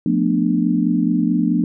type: chord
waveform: sine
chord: B half-diminished seventh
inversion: second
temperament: just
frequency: 177.8 / 222.2 / 246.9 / 296.3 Hz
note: F3 / A3 / B3 / D4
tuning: +31 / +17 / 0 / +15 cents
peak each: -20 dBFS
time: 0.06-1.64 s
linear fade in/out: 2 ms
effects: none